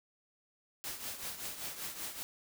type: noise with tremolo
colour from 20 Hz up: white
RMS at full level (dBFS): -39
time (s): 0.84-2.23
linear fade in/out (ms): 0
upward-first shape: triangle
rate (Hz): 5.2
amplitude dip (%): 70
effects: none